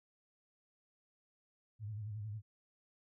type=tone with vibrato; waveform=sine; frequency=106.1 Hz; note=G#2; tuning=38 cents sharp; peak=-40 dBFS; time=1.79-2.42 s; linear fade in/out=50 ms; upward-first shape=sine; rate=11 Hz; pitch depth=82 cents each way; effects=none